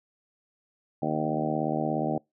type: harmonic tone with a mistuned harmonic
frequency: 77 Hz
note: D#2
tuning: 17 cents flat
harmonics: 2 / 3 / 4 / 5 / 6 / 7 / 8 / 9 / 10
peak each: -33 / -32 / -32 / -37 / -38 / -36 / -33 / -37 / -33 dBFS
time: 1.02-2.18 s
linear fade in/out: 5 ms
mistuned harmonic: 2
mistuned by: -17 cents
effects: noise-tail reverb RT60 0.2 s tail -26 dB re dry